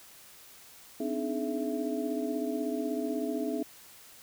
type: tone cluster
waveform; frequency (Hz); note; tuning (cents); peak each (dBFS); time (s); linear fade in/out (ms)
sine; 256.4 / 293 / 309.1 / 423.8 / 664; C4 / D4 / D#4 / G#4 / E5; -35 / -4 / -11 / +35 / +12; -34 / -36 / -37 / -36 / -38; 1-3.63; 5
effects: white hiss -53 dBFS RMS until 4.22 s